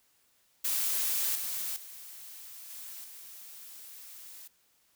blue noise with level steps, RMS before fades -30 / -35 / -47 / -44 / -48 dBFS, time 0.64-4.48 s, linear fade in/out 10 ms, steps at 1.35 / 1.76 / 2.7 / 3.04 s, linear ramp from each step 5 ms, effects white hiss -69 dBFS RMS until 4.95 s

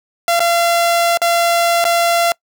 sawtooth tone with dropouts, 684 Hz, F5, 36 cents flat, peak -8 dBFS, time 0.28-2.32 s, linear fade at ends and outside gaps 1 ms, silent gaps 0.394-0.403 / 1.173-1.217 / 1.842-1.851 s, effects noise-tail reverb RT60 0.1 s tail -25 dB re dry

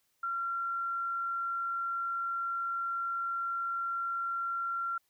sine tone, 1371 Hz, F6, 32 cents flat, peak -31 dBFS, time 0.23-4.98 s, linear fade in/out 5 ms, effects white hiss -75 dBFS RMS until 5.09 s

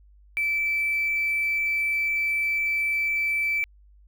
sine tone with quantisation, 2321 Hz, D7, 21 cents flat, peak -22 dBFS, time 0.37-3.64 s, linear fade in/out 0 ms, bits 7, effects added 50 Hz sine -51 dBFS peak until 4.07 s

